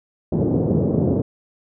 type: band-pass noise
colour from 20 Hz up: pink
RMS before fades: -19 dBFS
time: 0.32-1.22 s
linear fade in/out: 5 ms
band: 100 to 490 Hz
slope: 24 dB/octave
effects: none